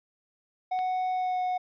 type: tone with pitch glide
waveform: triangle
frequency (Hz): 740 to 732.3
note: F#5 to F#5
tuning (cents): 0 to -18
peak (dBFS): -24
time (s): 0.71-1.58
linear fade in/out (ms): 10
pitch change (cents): -18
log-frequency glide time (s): 1.12-1.41
type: click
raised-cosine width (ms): 0.2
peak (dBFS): -27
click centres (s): 0.79
effects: resampled to 11025 Hz

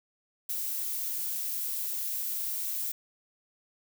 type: noise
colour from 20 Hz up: violet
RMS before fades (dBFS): -33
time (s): 0.49-2.92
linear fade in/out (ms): 5
effects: none

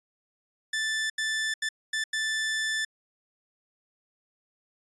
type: tone bursts at uneven times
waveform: sawtooth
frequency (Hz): 1760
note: A6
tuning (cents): 0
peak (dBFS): -23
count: 5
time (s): 0.73-1.1 / 1.18-1.54 / 1.62-1.69 / 1.93-2.04 / 2.13-2.85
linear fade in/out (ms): 5
effects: resampled to 22050 Hz

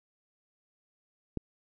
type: click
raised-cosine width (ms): 3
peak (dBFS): -19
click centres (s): 1.373
effects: none

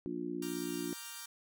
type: harmonic tone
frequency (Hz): 58.8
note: A#1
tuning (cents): +16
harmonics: 3 / 4 / 5 / 6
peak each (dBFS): -45 / -45 / -39 / -40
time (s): 0.06-0.93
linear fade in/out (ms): 0
type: chord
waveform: 5% pulse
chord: G minor seventh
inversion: first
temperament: equal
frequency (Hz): 932.3 / 1174.7 / 1396.9 / 1568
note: Bb5 / D6 / F6 / G6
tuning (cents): 0 / 0 / 0 / 0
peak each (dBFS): -38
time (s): 0.42-1.26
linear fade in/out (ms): 5
effects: none

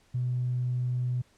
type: tone with tanh clipping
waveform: triangle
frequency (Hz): 124.5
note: B2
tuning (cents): +14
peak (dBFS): -26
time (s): 0.14-1.22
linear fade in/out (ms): 10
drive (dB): 4
effects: pink hiss -64 dBFS RMS until 1.37 s + low-pass 9000 Hz 12 dB/octave

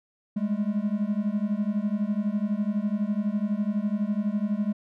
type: beating tone pair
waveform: triangle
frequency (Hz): 201.6 / 213.6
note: G3 / G#3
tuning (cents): +49 / +49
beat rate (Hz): 12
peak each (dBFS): -25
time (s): 0.36-4.73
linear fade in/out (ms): 10
effects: none

